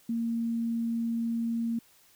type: tone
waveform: sine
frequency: 230.9 Hz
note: A#3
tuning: 16 cents flat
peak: -27 dBFS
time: 0.09-1.79 s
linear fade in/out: 5 ms
effects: white hiss -61 dBFS RMS until 2.15 s